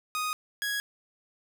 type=tone pair in turn; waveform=sawtooth; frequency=1244.5 / 1661.2 Hz; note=D#6 / G#6; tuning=0 / 0 cents; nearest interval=perfect fourth; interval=500 cents; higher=second; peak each=-25 dBFS; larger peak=neither; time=0.15-0.33 / 0.62-0.8 s; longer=neither; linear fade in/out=0 ms; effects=none